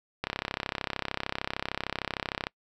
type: click train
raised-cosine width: 0.3 ms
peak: -13 dBFS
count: 75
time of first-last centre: 0.24-2.469 s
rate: 33.2 Hz
effects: noise-tail reverb RT60 0.1 s tail -26 dB re dry